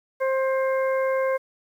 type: harmonic tone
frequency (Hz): 529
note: C5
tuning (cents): +19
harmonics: 1 / 2 / 3 / 4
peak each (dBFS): -21 / -30 / -34 / -35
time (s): 0.2-1.38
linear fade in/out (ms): 20
effects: 9-bit